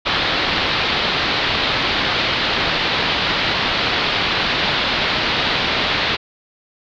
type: low-pass noise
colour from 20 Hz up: white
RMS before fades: -19 dBFS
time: 0.05-6.17 s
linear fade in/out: 20 ms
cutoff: 4300 Hz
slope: 48 dB/octave
effects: none